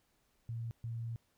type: tone bursts at uneven times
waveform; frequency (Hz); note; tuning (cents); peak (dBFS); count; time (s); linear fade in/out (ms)
sine; 115.5; A#2; -16; -37; 2; 0.49-0.71 / 0.84-1.16; 0
effects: pink hiss -75 dBFS RMS until 1.37 s